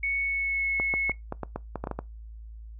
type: tone with pitch glide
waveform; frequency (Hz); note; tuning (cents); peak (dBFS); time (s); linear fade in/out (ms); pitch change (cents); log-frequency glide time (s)
sine; 2217 to 2190; C#7 to C#7; 0 to -22; -25; 0.03-1.12; 5; -22; 0.2-0.66
type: clicks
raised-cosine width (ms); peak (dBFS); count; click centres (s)
1; -17; 11; 0.799 / 0.939 / 1.096 / 1.324 / 1.433 / 1.56 / 1.757 / 1.84 / 1.872 / 1.913 / 1.99
effects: noise-tail reverb RT60 0.2 s tail -22 dB re dry + added 55 Hz sine -40 dBFS peak until 2.79 s